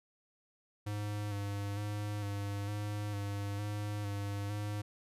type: tone with vibrato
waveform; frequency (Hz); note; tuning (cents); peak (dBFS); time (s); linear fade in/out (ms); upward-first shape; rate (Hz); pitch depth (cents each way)
square; 102.5; G#2; -22; -36; 0.86-4.82; 10; square; 1.1; 26
effects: resampled to 32000 Hz